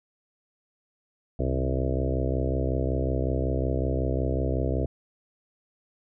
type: harmonic tone with a mistuned harmonic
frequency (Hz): 65.41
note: C2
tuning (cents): 0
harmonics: 1 / 2 / 4 / 5 / 6 / 7 / 8 / 9 / 10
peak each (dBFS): -27 / -30 / -33 / -34 / -35 / -35 / -36 / -37 / -37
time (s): 1.39-4.86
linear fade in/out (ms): 5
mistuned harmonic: 1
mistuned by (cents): +56
effects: none